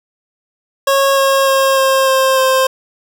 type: tone with pitch steps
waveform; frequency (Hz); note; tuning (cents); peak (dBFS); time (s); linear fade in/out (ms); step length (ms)
25% pulse; 548 / 543.3 / 538.6 / 533.9 / 529.3 / 524.8; C#5 / C#5 / C#5 / C5 / C5 / C5; -20 / -35 / -50 / +35 / +20 / +5; -6; 0.87-2.67; 5; 300
effects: none